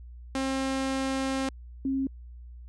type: tone pair in turn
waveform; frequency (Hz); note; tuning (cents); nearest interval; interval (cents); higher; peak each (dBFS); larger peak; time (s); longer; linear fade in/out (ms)
sawtooth / sine; 267 / 268.7; C4 / C4; +35 / +46; unison; 11; second; -23 / -25; first; 0.35-1.49 / 1.85-2.07; first; 2
effects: added 60 Hz sine -42 dBFS peak until 2.68 s + resampled to 22050 Hz